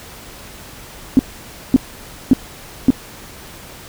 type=tone bursts; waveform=sine; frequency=261.6 Hz; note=C4; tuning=in tune; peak=-4 dBFS; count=4; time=1.17-2.904 s; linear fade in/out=0 ms; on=21 ms; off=550 ms; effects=pink hiss -37 dBFS RMS until 3.88 s